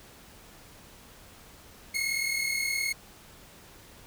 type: tone pair together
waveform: sawtooth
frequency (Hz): 2151 / 2190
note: C7 / C#7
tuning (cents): +47 / -22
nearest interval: unison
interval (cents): 31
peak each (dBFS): -27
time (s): 1.94-2.93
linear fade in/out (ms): 10
effects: pink hiss -52 dBFS RMS until 4.06 s